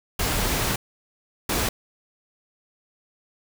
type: noise bursts at uneven times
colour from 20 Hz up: pink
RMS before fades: -24 dBFS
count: 2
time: 0.19-0.76 / 1.49-1.69 s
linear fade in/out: 5 ms
effects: none